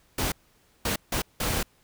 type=noise bursts at uneven times; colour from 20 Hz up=pink; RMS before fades=-27 dBFS; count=4; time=0.18-0.32 / 0.85-0.96 / 1.12-1.22 / 1.4-1.63 s; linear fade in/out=5 ms; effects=pink hiss -63 dBFS RMS until 1.83 s